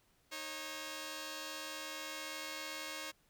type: tone pair together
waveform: 5% pulse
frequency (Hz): 311.2 / 544.7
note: D#4 / C#5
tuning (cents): 0 / -30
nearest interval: minor seventh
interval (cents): 970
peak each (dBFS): -35 / -32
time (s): 0.31-3.12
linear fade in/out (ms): 20
effects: pink hiss -72 dBFS RMS until 3.29 s

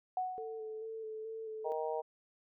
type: tone with exponential decay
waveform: sine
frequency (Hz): 740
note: F#5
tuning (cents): 0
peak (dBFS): -30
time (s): 0.17-0.86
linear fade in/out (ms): 2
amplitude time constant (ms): 150
type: tone with vibrato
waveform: sine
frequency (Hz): 441.1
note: A4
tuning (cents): +4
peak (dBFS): -40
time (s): 0.38-1.72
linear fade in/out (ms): 0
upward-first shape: square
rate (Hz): 2.3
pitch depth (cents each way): 18
type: harmonic tone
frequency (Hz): 156.5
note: D#3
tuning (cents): +10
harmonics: 3 / 4 / 5 / 6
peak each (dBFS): -37 / -39 / -41 / -43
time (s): 1.64-2.02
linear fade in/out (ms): 20
effects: none

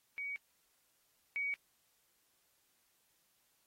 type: tone pair in turn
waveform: sine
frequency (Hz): 2255 / 2255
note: C#7 / C#7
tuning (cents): +29 / +29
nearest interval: unison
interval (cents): 0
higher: neither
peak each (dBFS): -38 / -34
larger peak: second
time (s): 0.18-0.36 / 1.36-1.54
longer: neither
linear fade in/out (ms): 0
effects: white hiss -75 dBFS RMS until 3.66 s + AAC 48 kbps

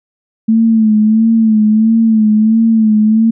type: tone with vibrato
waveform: sine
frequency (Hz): 220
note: A3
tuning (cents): 0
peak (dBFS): -6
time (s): 0.48-3.31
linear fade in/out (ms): 10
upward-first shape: sine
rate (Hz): 1.5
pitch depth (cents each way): 55
effects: none

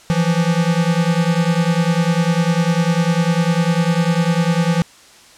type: beating tone pair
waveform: square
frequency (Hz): 164.81 / 174.81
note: E3 / F3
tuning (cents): 0 / +2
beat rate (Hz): 10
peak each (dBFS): -17 / -18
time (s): 0.1-4.82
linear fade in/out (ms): 0
effects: white hiss -45 dBFS RMS until 5.37 s + low-pass 8000 Hz 12 dB/octave

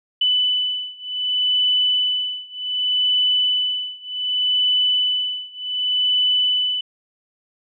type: beating tone pair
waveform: sine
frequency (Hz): 2992 / 2992.66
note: F#7 / F#7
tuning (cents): +19 / +19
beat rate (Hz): 0.66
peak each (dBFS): -20 / -21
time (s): 0.21-6.81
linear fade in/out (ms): 5
effects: none

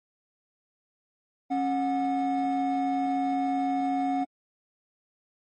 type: tone pair together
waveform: triangle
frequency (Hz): 273.4 / 730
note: C#4 / F#5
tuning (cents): -24 / -24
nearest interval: octave + perfect fourth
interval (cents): 1700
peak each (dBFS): -24 / -24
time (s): 1.5-4.25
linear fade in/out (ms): 20
effects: tanh soft clip ceiling -18 dBFS + MP3 32 kbps

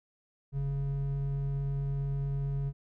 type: tone pair together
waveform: triangle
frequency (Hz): 43.18 / 138.59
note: F1 / C#3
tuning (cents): -19 / 0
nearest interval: octave + minor sixth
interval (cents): 2019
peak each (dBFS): -35 / -28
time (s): 0.52-2.73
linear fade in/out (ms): 50
effects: none

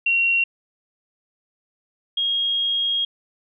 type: tone pair in turn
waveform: sine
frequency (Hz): 2743 / 3265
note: F7 / G#7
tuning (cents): -32 / -30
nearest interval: minor third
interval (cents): 302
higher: second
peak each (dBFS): -16 / -19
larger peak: first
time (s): 0.06-0.44 / 2.17-3.05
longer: second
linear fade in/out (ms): 5
effects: none

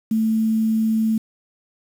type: tone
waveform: sine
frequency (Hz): 221.2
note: A3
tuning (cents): +9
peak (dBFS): -16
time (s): 0.11-1.18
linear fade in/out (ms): 5
effects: 7-bit

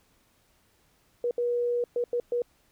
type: tone bursts at uneven times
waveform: sine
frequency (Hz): 481.8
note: B4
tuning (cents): -43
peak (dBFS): -24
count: 5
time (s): 1.24-1.31 / 1.38-1.84 / 1.96-2.04 / 2.13-2.2 / 2.32-2.42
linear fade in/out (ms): 2
effects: pink hiss -66 dBFS RMS until 2.71 s

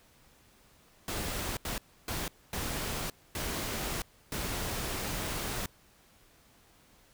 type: noise bursts at uneven times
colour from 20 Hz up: pink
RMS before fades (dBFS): -35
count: 6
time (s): 1.08-1.57 / 1.65-1.78 / 2.08-2.28 / 2.53-3.1 / 3.35-4.02 / 4.32-5.66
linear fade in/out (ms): 2
effects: pink hiss -62 dBFS RMS until 7.13 s

